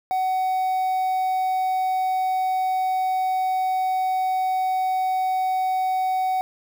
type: tone with quantisation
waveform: triangle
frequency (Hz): 750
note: F#5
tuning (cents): +23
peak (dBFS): -18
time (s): 0.11-6.41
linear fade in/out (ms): 0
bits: 7
effects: none